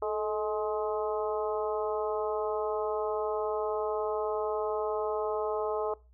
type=harmonic tone with a mistuned harmonic; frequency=210.8 Hz; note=G#3; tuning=26 cents sharp; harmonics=2 / 3 / 4 / 5 / 6; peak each=-31 / -35 / -37 / -39 / -41 dBFS; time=0.02-5.94 s; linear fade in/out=5 ms; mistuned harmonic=2; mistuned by=+45 cents; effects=noise-tail reverb RT60 0.3 s tail -22 dB re dry + added 60 Hz sine -56 dBFS peak until 6.13 s